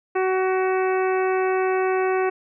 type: harmonic tone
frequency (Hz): 375.3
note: F#4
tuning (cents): +25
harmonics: 1 / 2 / 3 / 4 / 5 / 6 / 7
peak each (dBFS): -20 / -26 / -30 / -32 / -34 / -36 / -37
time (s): 0.15-2.3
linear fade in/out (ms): 10
effects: none